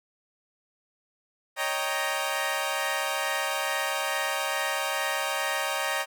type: chord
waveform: 15% pulse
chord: Eb dominant seventh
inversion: third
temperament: equal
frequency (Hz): 554.4 / 622.3 / 784 / 932.3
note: Db5 / Eb5 / G5 / Bb5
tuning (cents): 0 / 0 / 0 / 0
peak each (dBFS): -26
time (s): 1.56-6.06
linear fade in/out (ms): 50
effects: none

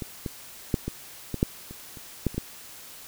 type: clicks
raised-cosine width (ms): 3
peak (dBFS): -19 / -17 / -9 / -16 / -16 / -7 / -27 / -30 / -10 / -26 / -14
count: 11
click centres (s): 0.022 / 0.262 / 0.742 / 0.88 / 1.343 / 1.429 / 1.71 / 1.972 / 2.267 / 2.345 / 2.38
effects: white hiss -45 dBFS RMS until 3.07 s

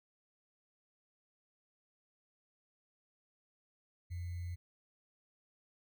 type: tone with sample-and-hold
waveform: sine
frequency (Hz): 87.31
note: F2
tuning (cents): 0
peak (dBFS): -38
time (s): 4.1-4.56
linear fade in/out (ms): 20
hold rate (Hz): 2100
effects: none

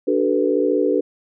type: chord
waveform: sine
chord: B minor seventh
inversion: first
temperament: equal with one note detuned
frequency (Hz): 293.7 / 378.2 / 440 / 493.9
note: D4 / F#4 / A4 / B4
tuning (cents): 0 / +38 / 0 / 0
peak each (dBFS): -21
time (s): 0.07-1.01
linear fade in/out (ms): 10
effects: none

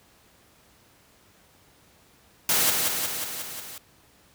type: noise with echo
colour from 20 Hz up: white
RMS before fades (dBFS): -22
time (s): 2.49-2.7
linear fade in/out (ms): 2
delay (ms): 180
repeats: 6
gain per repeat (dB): -3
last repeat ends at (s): 3.78
effects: pink hiss -58 dBFS RMS until 4.34 s + high-pass 60 Hz 12 dB/octave

